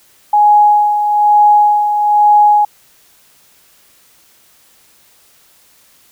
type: tone with tremolo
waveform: sine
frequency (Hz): 834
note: G#5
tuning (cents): +7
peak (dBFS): -4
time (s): 0.33-2.65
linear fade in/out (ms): 5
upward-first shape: sine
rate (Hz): 1.1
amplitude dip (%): 55
effects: white hiss -49 dBFS RMS until 6.11 s